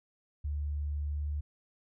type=tone with pitch glide; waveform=sine; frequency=73.3 to 73.72 Hz; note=D2 to D2; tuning=-3 to +7 cents; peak=-31 dBFS; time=0.44-1.41 s; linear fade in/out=10 ms; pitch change=+10 cents; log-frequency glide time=1.09-1.21 s; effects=none